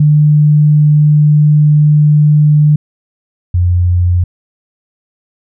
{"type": "tone pair in turn", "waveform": "sine", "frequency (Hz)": [149.8, 88.66], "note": ["D3", "F2"], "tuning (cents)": [35, 27], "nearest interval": "major sixth", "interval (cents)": 908, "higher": "first", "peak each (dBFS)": [-4, -7], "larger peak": "first", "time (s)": [[0, 2.76], [3.54, 4.24]], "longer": "first", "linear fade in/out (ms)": 5, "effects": []}